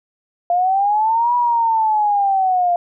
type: linear two-way sweep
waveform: sine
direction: up then down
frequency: 692 to 976 to 692 Hz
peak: -13 dBFS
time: 0.5-2.76 s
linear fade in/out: 2 ms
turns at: 1.35 s
effects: none